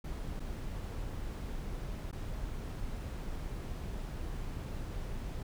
brown noise with dropouts, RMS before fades -39 dBFS, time 0.04-5.43 s, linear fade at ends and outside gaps 5 ms, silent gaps 0.397-0.401 / 2.114-2.127 s, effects none

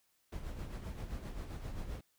brown noise with tremolo, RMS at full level -40 dBFS, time 0.32-2.01 s, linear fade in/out 5 ms, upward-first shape sine, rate 7.6 Hz, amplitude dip 55%, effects white hiss -75 dBFS RMS until 2.18 s

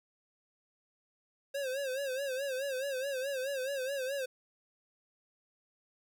square tone with vibrato, 537 Hz, C5, 45 cents sharp, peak -34 dBFS, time 1.54-4.26 s, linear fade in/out 10 ms, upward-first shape sine, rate 4.7 Hz, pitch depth 98 cents each way, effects none

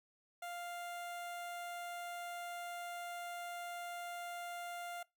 sawtooth tone with notch filter, 698.5 Hz, F5, in tune, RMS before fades -45 dBFS, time 0.42-5.03 s, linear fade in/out 5 ms, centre 5000 Hz, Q 1.8, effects noise-tail reverb RT60 0.2 s tail -22 dB re dry

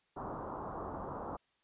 white low-pass noise, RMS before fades -42 dBFS, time 0.16-1.37 s, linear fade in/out 10 ms, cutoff 1200 Hz, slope 48 dB/octave, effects white hiss -75 dBFS RMS until 1.63 s + resampled to 8000 Hz

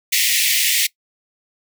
pink high-pass noise, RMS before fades -17 dBFS, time 0.12-0.87 s, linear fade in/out 10 ms, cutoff 1900 Hz, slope 96 dB/octave, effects noise-tail reverb RT60 0.1 s tail -21 dB re dry

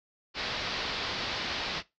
white low-pass noise, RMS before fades -34 dBFS, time 0.34-1.83 s, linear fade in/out 50 ms, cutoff 4900 Hz, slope 48 dB/octave, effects noise-tail reverb RT60 0.2 s tail -18 dB re dry

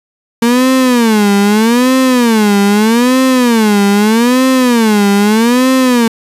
35% pulse tone with vibrato, 228.9 Hz, A#3, 31 cents flat, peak -5 dBFS, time 0.42-6.08 s, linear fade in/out 5 ms, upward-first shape sine, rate 0.8 Hz, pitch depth 230 cents each way, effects resampled to 32000 Hz

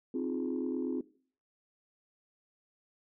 sine chord, F minor seventh, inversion second, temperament equal with one note detuned, 261.6 / 311.1 / 349.2 / 418 Hz, C4 / Eb4 / F4 / Ab4, 0 / 0 / 0 / +11 cents, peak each -33 / -39 / -36 / -39 dBFS, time 0.14-1.01 s, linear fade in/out 5 ms, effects noise-tail reverb RT60 0.5 s tail -20 dB re dry + tanh soft clip ceiling -24 dBFS

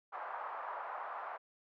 white band-pass noise, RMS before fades -43 dBFS, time 0.12-1.38 s, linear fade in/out 20 ms, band 680 to 1200 Hz, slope 24 dB/octave, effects none

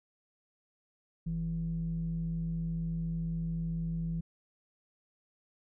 sine tone pair together, 46.89 / 164.81 Hz, F#1 / E3, +24 / 0 cents, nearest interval octave + minor seventh, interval 2176 cents, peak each -38 / -31 dBFS, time 1.26-4.21 s, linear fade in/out 10 ms, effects tanh soft clip ceiling -26 dBFS

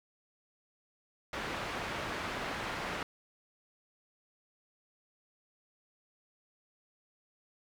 white low-pass noise, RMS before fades -38 dBFS, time 1.33-3.03 s, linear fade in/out 2 ms, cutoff 1900 Hz, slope 12 dB/octave, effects none

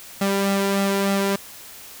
sawtooth tone with flanger, 197.4 Hz, G3, 12 cents sharp, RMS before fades -21 dBFS, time 0.21-1.36 s, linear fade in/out 5 ms, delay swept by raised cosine 1.5 to 2.15 ms, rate 3.3 Hz, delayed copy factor +0.5, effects white hiss -41 dBFS RMS until 2 s

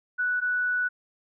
sine tone pair in turn, 1479 / 1479 Hz, F#6 / F#6, -1 / -1 cents, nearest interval unison, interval 0 cents, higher neither, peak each -23 dBFS, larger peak neither, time 0.18-0.41 / 0.41-0.89 s, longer second, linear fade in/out 20 ms, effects none

